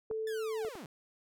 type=tone; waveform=sine; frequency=440 Hz; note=A4; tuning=in tune; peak=-33 dBFS; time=0.1-0.69 s; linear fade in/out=5 ms
type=clicks; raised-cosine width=1 ms; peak=-31 dBFS; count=3; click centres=0.112 / 0.649 / 0.754 s
type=linear sweep; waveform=sawtooth; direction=down; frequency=1769 to 125 Hz; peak=-40 dBFS; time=0.27-0.86 s; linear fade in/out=2 ms
effects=none